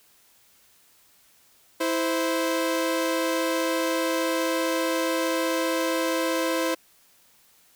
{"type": "tone pair together", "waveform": "sawtooth", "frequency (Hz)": [327.6, 519], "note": ["E4", "C5"], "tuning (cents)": [-11, -14], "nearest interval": "minor sixth", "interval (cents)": 797, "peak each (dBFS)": -22, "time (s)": [1.8, 6.75], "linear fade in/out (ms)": 10, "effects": ["white hiss -59 dBFS RMS until 7.75 s"]}